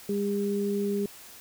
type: tone pair together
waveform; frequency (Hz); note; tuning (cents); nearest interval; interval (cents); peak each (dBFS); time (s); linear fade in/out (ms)
sine; 201.9 / 403.8; G#3 / G#4; -49 / -49; octave; 1200; -28; 0.09-1.06; 2
effects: white hiss -48 dBFS RMS until 1.4 s